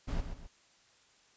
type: noise with echo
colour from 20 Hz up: brown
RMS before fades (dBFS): -33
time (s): 0.07-0.22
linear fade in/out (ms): 20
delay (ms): 130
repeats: 2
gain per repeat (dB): -8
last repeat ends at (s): 0.48
effects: white hiss -65 dBFS RMS until 1.36 s + resampled to 16000 Hz